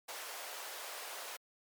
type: high-pass noise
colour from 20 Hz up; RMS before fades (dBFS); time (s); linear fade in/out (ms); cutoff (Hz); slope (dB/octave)
pink; -45; 0.08-1.37; 10; 520; 24
effects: MP3 96 kbps